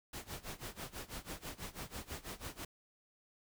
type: noise with tremolo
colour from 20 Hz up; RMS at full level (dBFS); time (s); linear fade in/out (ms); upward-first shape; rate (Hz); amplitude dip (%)
pink; -43; 0.13-2.65; 5; sine; 6.1; 90
effects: none